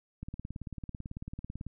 click train, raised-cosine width 5 ms, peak -27 dBFS, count 27, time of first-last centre 0.23-1.666 s, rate 18.1 Hz, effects none

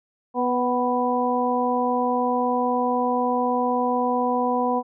harmonic tone with a mistuned harmonic, 246.9 Hz, B3, in tune, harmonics 1 / 2 / 3 / 4, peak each -25 / -25 / -25 / -25 dBFS, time 0.34-4.83 s, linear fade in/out 50 ms, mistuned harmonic 3, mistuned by +18 cents, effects none

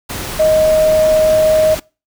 sine tone in noise, 625 Hz, D#5, 8 cents sharp, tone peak -8 dBFS, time 0.39-1.75 s, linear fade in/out 10 ms, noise pink, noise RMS -24 dBFS, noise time 0.09-1.8 s, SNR +13 dB, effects noise-tail reverb RT60 0.3 s tail -24 dB re dry

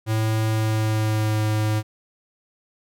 square tone with pitch glide, 110 to 107.61 Hz, A2 to A2, 0 to -38 cents, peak -20 dBFS, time 0.06-1.83 s, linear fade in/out 50 ms, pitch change -38 cents, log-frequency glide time 0.47-1.42 s, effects none

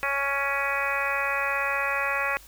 harmonic tone with a mistuned harmonic, 278.2 Hz, C#4, 6 cents sharp, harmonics 2 / 3 / 4 / 5 / 6 / 7 / 8 / 9, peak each -33 / -35 / -31 / -32 / -32 / -31 / -36 / -31 dBFS, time 0.03-2.37 s, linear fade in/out 0 ms, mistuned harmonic 8, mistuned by +19 cents, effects added 50 Hz sine -51 dBFS peak until 2.47 s + white hiss -51 dBFS RMS until 2.47 s

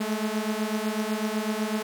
sawtooth beating tone pair, 211.5 / 219.5 Hz, G#3 / A3, +32 / -4 cents, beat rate 8 Hz, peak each -25 dBFS, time 0-1.83 s, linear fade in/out 10 ms, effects none

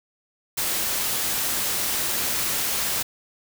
white noise, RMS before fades -25 dBFS, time 0.57-3.03 s, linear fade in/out 10 ms, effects none

